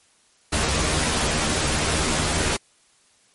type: noise with comb filter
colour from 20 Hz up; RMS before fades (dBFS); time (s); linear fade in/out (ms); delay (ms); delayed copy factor
pink; -22; 0.52-2.57; 10; 13; +0.75
effects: white hiss -59 dBFS RMS until 3.34 s + MP3 48 kbps